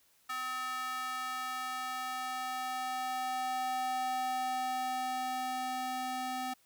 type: tone with high-pass filter sweep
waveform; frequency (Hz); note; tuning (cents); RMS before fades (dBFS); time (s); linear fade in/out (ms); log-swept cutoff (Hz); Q
square; 255.9; C4; -38; -36; 0.29-6.54; 10; 1300 to 520; 2.9
effects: white hiss -68 dBFS RMS until 6.65 s